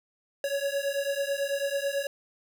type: beating tone pair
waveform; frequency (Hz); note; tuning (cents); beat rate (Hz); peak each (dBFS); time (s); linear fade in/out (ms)
square; 554.4 / 563.5; C#5 / C#5; 0 / +28; 9.1; -31; 0.44-2.07; 2
effects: none